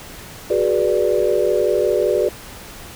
sine chord, G# half-diminished seventh, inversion third, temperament equal with one note detuned, 370 / 415.3 / 487.9 / 587.3 Hz, F#4 / G#4 / B4 / D5, 0 / 0 / -21 / 0 cents, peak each -20 dBFS, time 0.5-2.29 s, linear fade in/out 5 ms, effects pink hiss -37 dBFS RMS until 2.95 s

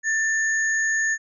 sine tone pair together, 1778 / 6655 Hz, A6 / G#8, +18 / +3 cents, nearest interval octave + major seventh, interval 2285 cents, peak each -20 / -29 dBFS, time 0.03-1.18 s, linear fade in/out 50 ms, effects none

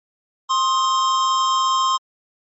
square tone pair together, 1055 / 1254.6 Hz, C6 / D#6, +14 / +14 cents, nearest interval minor third, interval 300 cents, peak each -17 / -26 dBFS, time 0.49-1.98 s, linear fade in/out 20 ms, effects MP3 32 kbps

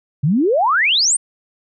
sine exponential sweep, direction up, 130.81 to 9397 Hz, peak -12 dBFS, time 0.23-1.17 s, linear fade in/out 10 ms, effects none

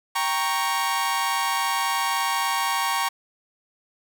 sawtooth chord, G diminished, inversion none, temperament equal, 784 / 932.3 / 1108.7 Hz, G5 / Bb5 / Db6, 0 / 0 / 0 cents, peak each -25 / -22 / -22 dBFS, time 0.15-3.09 s, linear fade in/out 10 ms, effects none

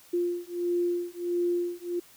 sine beating tone pair, 349.1 / 350.6 Hz, F4 / F4, -1 / +7 cents, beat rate 1.5 Hz, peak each -29 dBFS, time 0.13-2 s, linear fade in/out 10 ms, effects white hiss -55 dBFS RMS until 2.16 s

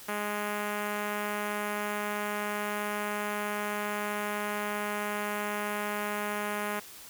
5% pulse tone with notch filter, 207.7 Hz, G#3, in tune, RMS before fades -33 dBFS, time 0.08-6.8 s, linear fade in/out 10 ms, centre 5200 Hz, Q 0.51, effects white hiss -48 dBFS RMS until 7.09 s

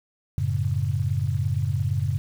sine chord, F# minor, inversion none, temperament equal, 92.5 / 110 / 138.59 Hz, F#2 / A2 / C#3, 0 / 0 / 0 cents, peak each -26 dBFS, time 0.38-2.18 s, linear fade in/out 0 ms, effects 8-bit

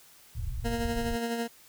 pink low-pass noise, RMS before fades -34 dBFS, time 0.35-1.16 s, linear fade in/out 10 ms, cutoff 130 Hz, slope 48 dB/octave
20% pulse tone with tremolo, 233.1 Hz, A#3, in tune, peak -23 dBFS, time 0.64-1.48 s, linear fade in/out 20 ms, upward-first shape sine, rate 12 Hz, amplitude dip 40%
effects white hiss -56 dBFS RMS until 1.68 s

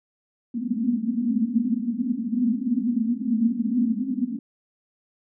pink band-pass noise, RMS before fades -24 dBFS, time 0.54-4.39 s, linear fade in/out 5 ms, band 220 to 250 Hz, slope 96 dB/octave, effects none

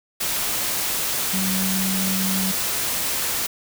sine tone in noise, 190 Hz, F#3, 46 cents sharp, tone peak -23 dBFS, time 1.33-2.52 s, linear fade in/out 10 ms, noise white, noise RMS -24 dBFS, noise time 0.2-3.47 s, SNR -2 dB, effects none

